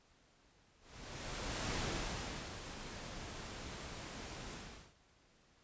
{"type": "noise with ADSR envelope", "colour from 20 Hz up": "pink", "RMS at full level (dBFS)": -38, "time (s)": [0.8, 4.95], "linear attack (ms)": 960, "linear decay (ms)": 750, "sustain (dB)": -9, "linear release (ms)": 430, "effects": ["pink hiss -69 dBFS RMS until 5.63 s", "resampled to 16000 Hz"]}